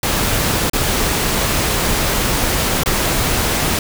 pink noise with dropouts, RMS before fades -17 dBFS, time 0.03-3.79 s, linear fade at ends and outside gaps 2 ms, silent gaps 0.698-0.733 / 2.835-2.859 s, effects none

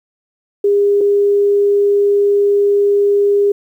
sine tone pair in turn, 405.2 / 405.2 Hz, G#4 / G#4, -43 / -43 cents, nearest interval unison, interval 0 cents, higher neither, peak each -9 dBFS, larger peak neither, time 0.64-1.01 / 1.01-3.52 s, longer second, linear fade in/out 5 ms, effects 8-bit

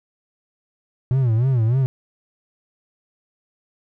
triangle tone with vibrato, 121.8 Hz, B2, 24 cents flat, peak -13 dBFS, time 1.11-1.86 s, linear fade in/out 0 ms, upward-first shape sine, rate 3.3 Hz, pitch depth 180 cents each way, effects none

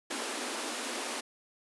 pink high-pass noise, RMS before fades -36 dBFS, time 0.1-1.21 s, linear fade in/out 10 ms, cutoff 230 Hz, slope 96 dB/octave, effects resampled to 24000 Hz

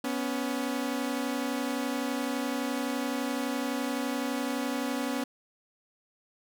sawtooth tone pair together, 246.9 / 278.7 Hz, B3 / C#4, 0 / +9 cents, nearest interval major second, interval 209 cents, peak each -28 dBFS, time 0.04-5.24 s, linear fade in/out 5 ms, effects none

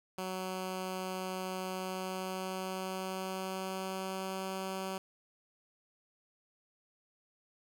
10% pulse tone with pitch glide, 186.4 to 190.32 Hz, F#3 to F#3, +13 to +49 cents, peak -28 dBFS, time 0.18-4.98 s, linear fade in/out 2 ms, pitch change +36 cents, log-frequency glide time 1.7-4.42 s, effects none

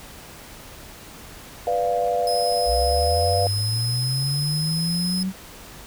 sine chord, B diminished, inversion none, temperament equal, 493.9 / 587.3 / 698.5 Hz, B4 / D5 / F5, 0 / 0 / 0 cents, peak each -24 / -26 / -22 dBFS, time 1.67-3.47 s, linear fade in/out 2 ms
sawtooth tone, 5100 Hz, D#8, 42 cents sharp, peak -23 dBFS, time 2.27-5.23 s, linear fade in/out 2 ms
sine linear sweep, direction up, 55 to 191.7 Hz, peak -22 dBFS, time 2.65-5.33 s, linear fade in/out 50 ms
effects pink hiss -42 dBFS RMS until 5.86 s

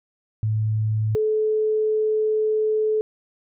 sine tone pair in turn, 108.6 / 432 Hz, A2 / A4, -22 / -32 cents, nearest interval 2 octaves, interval 2390 cents, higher second, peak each -19 / -18 dBFS, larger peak second, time 0.43-1.15 / 1.15-3.01 s, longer second, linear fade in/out 0 ms, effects none

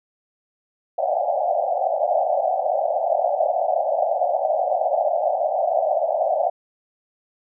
pink band-pass noise, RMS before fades -21 dBFS, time 0.98-6.5 s, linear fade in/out 10 ms, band 570 to 780 Hz, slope 96 dB/octave, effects none

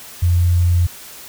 sine tone, 87.31 Hz, F2, in tune, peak -11 dBFS, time 0.22-0.87 s, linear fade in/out 10 ms, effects white hiss -37 dBFS RMS until 1.28 s

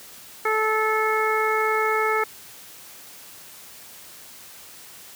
harmonic tone, 435.4 Hz, A4, 18 cents flat, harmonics 1 / 2 / 3 / 4 / 5, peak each -24 / -27 / -24 / -29 / -27 dBFS, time 0.45-2.24 s, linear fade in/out 5 ms, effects white hiss -44 dBFS RMS until 5.15 s + high-pass 60 Hz 12 dB/octave

